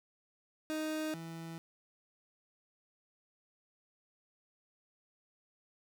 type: tone pair in turn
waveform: 30% pulse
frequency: 311.1 / 164.8 Hz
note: D#4 / E3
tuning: 0 / 0 cents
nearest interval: major seventh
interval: 1100 cents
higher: first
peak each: -32 / -40 dBFS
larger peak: first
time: 0.7-1.14 / 1.14-1.58 s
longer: neither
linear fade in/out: 0 ms
effects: none